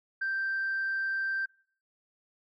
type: tone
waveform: sine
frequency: 1568 Hz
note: G6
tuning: in tune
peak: -27 dBFS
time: 0.21-1.46 s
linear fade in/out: 10 ms
effects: noise-tail reverb RT60 0.5 s tail -24 dB re dry + tanh soft clip ceiling -25 dBFS